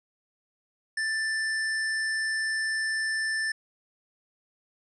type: tone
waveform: square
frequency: 1768 Hz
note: A6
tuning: 8 cents sharp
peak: -27 dBFS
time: 0.97-3.52 s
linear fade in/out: 5 ms
effects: resampled to 22050 Hz